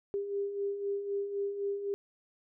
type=beating tone pair; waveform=sine; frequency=397.7 / 401.6 Hz; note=G4 / G4; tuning=+25 / +42 cents; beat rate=3.9 Hz; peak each=-40 / -32 dBFS; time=0.14-1.94 s; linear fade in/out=0 ms; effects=none